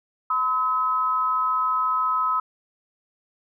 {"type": "tone pair together", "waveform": "sine", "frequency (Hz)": [1016, 1281.8], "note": ["B5", "E6"], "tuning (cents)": [49, -49], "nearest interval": "major third", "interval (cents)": 402, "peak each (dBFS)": [-25, -21], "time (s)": [0.3, 2.4], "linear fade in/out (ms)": 5, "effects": []}